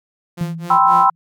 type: tone with tremolo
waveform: sawtooth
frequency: 173.9 Hz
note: F3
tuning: 7 cents flat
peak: -22 dBFS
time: 0.37-1.11 s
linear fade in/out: 10 ms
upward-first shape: sine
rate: 3.8 Hz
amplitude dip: 100%
type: tone with exponential decay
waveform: sine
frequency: 164.81 Hz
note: E3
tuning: in tune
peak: -17 dBFS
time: 0.41-1.15 s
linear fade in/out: 0 ms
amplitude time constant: 160 ms
type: chord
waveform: sine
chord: C major seventh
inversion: second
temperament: equal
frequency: 784 / 987.8 / 1046.5 / 1318.5 Hz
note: G5 / B5 / C6 / E6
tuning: 0 / 0 / 0 / 0 cents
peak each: -15 dBFS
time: 0.7-1.1 s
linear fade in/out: 5 ms
effects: none